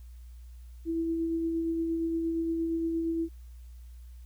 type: tone with tremolo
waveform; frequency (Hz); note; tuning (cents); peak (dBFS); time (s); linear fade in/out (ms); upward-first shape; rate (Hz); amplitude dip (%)
sine; 329.6; E4; 0; -26; 0.85-3.29; 50; sine; 8.6; 25
effects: added 60 Hz sine -44 dBFS peak until 4.25 s + white hiss -67 dBFS RMS until 4.25 s